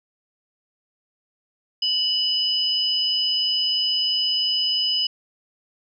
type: tone pair together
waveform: sine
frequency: 2960 / 5037 Hz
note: F#7 / D#8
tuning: 0 / +20 cents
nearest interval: major sixth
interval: 920 cents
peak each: -22 dBFS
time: 1.82-5.07 s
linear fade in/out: 5 ms
effects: none